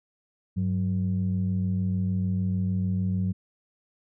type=tone pair together; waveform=sine; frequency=98.34 / 185 Hz; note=G2 / F#3; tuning=+6 / 0 cents; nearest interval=major seventh; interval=1094 cents; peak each=-25 dBFS; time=0.56-3.33 s; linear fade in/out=20 ms; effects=tanh soft clip ceiling -18 dBFS